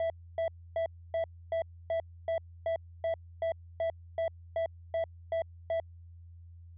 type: tone bursts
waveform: triangle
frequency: 659 Hz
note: E5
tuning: 1 cent flat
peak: -26 dBFS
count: 16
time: 0-5.8 s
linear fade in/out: 2 ms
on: 100 ms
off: 280 ms
effects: added 85 Hz sine -48 dBFS peak until 6.77 s + resampled to 8000 Hz